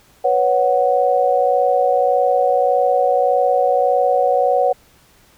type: chord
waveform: sine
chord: B suspended second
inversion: none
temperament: just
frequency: 493.9 / 555.6 / 740.8 Hz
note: B4 / C#5 / F#5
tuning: 0 / +4 / +2 cents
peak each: -18 / -17 / -16 dBFS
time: 0.24-4.73 s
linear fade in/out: 10 ms
effects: pink hiss -52 dBFS RMS until 5.37 s